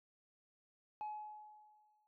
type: tone with exponential decay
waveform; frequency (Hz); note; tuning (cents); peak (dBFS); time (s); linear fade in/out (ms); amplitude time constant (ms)
sine; 848; G#5; +36; -37; 1.01-2.07; 0; 230
effects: noise-tail reverb RT60 0.1 s tail -25 dB re dry + tanh soft clip ceiling -39 dBFS